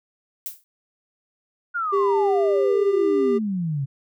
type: noise with exponential decay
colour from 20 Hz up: violet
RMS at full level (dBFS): -27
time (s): 0.46-0.64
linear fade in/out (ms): 0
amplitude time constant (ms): 38
type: exponential sweep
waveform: sine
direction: down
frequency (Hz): 1455 to 131.7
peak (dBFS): -22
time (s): 1.74-3.86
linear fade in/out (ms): 20
type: tone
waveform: triangle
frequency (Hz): 398.3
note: G4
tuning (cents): +28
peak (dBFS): -16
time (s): 1.92-3.39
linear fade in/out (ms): 20
effects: none